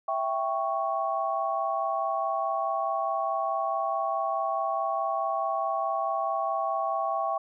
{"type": "chord", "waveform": "sine", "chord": "C# diminished", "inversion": "first", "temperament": "equal", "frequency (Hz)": [659.3, 784, 1108.7], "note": ["E5", "G5", "C#6"], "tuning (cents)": [0, 0, 0], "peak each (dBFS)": -30, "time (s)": [0.08, 7.38], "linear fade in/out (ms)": 5, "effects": []}